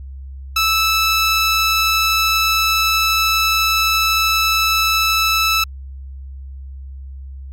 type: tone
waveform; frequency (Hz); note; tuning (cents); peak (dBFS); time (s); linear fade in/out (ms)
15% pulse; 1313; E6; -7; -7; 0.56-5.64; 5
effects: added 67 Hz sine -29 dBFS peak until 7.52 s + MP3 64 kbps